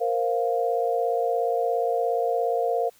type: chord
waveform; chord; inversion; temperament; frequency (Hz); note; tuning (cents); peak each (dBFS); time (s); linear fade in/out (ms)
sine; Bb suspended second; none; equal; 466.2 / 523.3 / 698.5; Bb4 / C5 / F5; 0 / 0 / 0; -25 / -28 / -25; 0-2.9; 20
effects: white hiss -58 dBFS RMS until 2.99 s